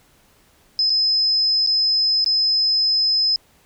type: tone with dropouts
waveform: sine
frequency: 5100 Hz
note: D#8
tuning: 42 cents sharp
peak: -15 dBFS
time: 0.79-3.36 s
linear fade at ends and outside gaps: 1 ms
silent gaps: 0.897-0.902 / 1.664-1.672 / 2.244-2.261 s
effects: pink hiss -56 dBFS RMS until 3.65 s